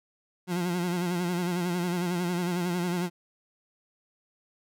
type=tone with vibrato; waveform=30% pulse; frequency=176.5 Hz; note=F3; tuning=19 cents sharp; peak=-24 dBFS; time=0.47-3.1 s; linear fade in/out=50 ms; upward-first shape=sine; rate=11 Hz; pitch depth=58 cents each way; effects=none